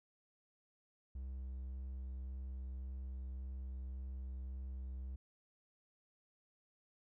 triangle tone with vibrato, 64.8 Hz, C2, 16 cents flat, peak -40 dBFS, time 1.15-5.16 s, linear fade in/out 5 ms, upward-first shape sine, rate 1.8 Hz, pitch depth 12 cents each way, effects none

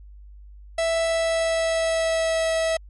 45% pulse tone with pitch glide, 659.3 to 649.8 Hz, E5 to E5, 0 to -25 cents, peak -20 dBFS, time 0.78-2.77 s, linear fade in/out 5 ms, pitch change -25 cents, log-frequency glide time 0.99-2.45 s, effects added 50 Hz sine -41 dBFS peak until 2.89 s + MP3 48 kbps

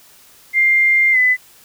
sine tone with pitch glide, 2100 to 2006 Hz, C7 to B6, +6 to +26 cents, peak -10 dBFS, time 0.53-1.37 s, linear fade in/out 50 ms, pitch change -80 cents, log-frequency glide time 1.12-1.18 s, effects white hiss -47 dBFS RMS until 1.64 s

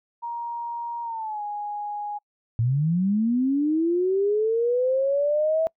sine tone with pitch glide, 941 to 828.7 Hz, A#5 to G#5, +16 to -4 cents, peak -28 dBFS, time 0.22-2.19 s, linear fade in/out 20 ms, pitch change -220 cents, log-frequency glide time 1.03-1.42 s
sine linear sweep, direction up, 110 to 654 Hz, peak -19 dBFS, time 2.59-5.67 s, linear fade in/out 0 ms
effects noise-tail reverb RT60 0.1 s tail -26 dB re dry

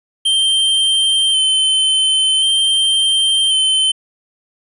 square tone with vibrato, 3110 Hz, G7, 14 cents flat, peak -12 dBFS, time 0.25-3.92 s, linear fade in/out 10 ms, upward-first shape square, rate 0.46 Hz, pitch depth 19 cents each way, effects resampled to 24000 Hz

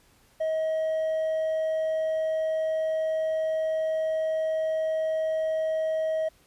sine tone with hard clipping, 635 Hz, D#5, 35 cents sharp, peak -25 dBFS, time 0.4-6.29 s, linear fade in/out 10 ms, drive 2 dB, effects pink hiss -61 dBFS RMS until 6.46 s + resampled to 32000 Hz

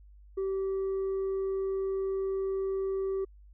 triangle tone with tanh clipping, 386 Hz, G4, 27 cents flat, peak -29 dBFS, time 0.37-3.25 s, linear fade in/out 10 ms, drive 7 dB, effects added 50 Hz sine -51 dBFS peak until 3.53 s

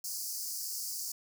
pink high-pass noise, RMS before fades -38 dBFS, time 0.04-1.12 s, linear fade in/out 5 ms, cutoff 4600 Hz, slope 96 dB/octave, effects none

